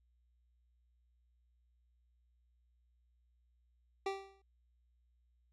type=tone with exponential decay; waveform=25% pulse; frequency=390 Hz; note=G4; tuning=9 cents flat; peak=-29 dBFS; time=4.06-4.42 s; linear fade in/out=5 ms; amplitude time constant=78 ms; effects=added 60 Hz sine -70 dBFS peak until 5.52 s + low-pass 5000 Hz 12 dB/octave